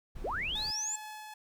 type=noise; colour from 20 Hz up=brown; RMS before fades=-43 dBFS; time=0.15-0.71 s; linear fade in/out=10 ms
type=linear sweep; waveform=sine; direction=up; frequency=302 to 7520 Hz; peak=-32 dBFS; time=0.24-0.96 s; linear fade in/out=5 ms
type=tone with tremolo; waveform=sawtooth; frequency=856 Hz; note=A5; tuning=48 cents flat; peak=-38 dBFS; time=0.55-1.34 s; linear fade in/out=5 ms; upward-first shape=sine; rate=2.4 Hz; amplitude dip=25%
effects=none